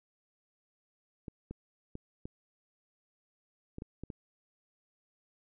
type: clicks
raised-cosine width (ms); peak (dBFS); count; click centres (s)
3; -28; 8; 1.282 / 1.51 / 1.954 / 2.255 / 3.784 / 3.821 / 4.036 / 4.102
effects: none